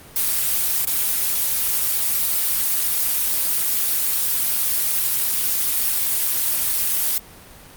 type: noise with dropouts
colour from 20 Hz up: blue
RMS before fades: -20 dBFS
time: 0.16-7.18 s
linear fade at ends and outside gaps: 2 ms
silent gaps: 0.85-0.871 s
effects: pink hiss -43 dBFS RMS until 7.76 s + Opus 32 kbps